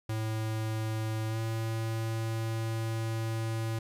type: tone with pitch glide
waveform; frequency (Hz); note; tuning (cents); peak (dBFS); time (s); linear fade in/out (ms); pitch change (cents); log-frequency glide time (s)
square; 110 to 112.51; A2 to A2; 0 to +39; -31; 0.09-3.79; 5; +39; 1.28-1.39
effects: resampled to 32000 Hz + 11-bit